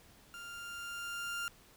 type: tone with level ramp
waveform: 30% pulse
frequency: 1396.9 Hz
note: F6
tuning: in tune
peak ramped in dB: -43 to -33 dBFS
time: 0.34-1.48 s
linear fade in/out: 0 ms
effects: pink hiss -61 dBFS RMS until 1.76 s